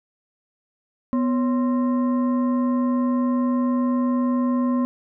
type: tone with frequency modulation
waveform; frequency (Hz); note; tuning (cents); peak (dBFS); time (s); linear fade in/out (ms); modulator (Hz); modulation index
sine; 247.8; B3; +6; -18; 1.13-4.85; 0; 801; 0.47
effects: none